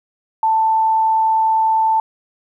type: tone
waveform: sine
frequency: 885 Hz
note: A5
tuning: 10 cents sharp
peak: -12 dBFS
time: 0.43-2 s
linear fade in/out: 2 ms
effects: 9-bit